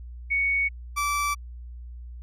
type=tone pair in turn; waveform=sine / 30% pulse; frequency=2227 / 1160.5 Hz; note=C#7 / D6; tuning=+7 / -21 cents; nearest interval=major seventh; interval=1128 cents; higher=first; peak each=-21 / -21 dBFS; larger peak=neither; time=0.3-0.69 / 0.96-1.35 s; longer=neither; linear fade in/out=20 ms; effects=added 60 Hz sine -37 dBFS peak until 2.22 s + resampled to 32000 Hz